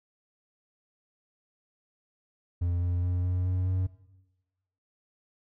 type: tone with pitch steps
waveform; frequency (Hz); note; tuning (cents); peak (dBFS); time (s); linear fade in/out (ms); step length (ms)
triangle; 87.31 / 88.38 / 89.45 / 90.55 / 91.65 / 92.77; F2 / F2 / F2 / F#2 / F#2 / F#2; 0 / +21 / +42 / -37 / -16 / +5; -23; 2.61-3.87; 10; 210
effects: noise-tail reverb RT60 1.0 s tail -17 dB re dry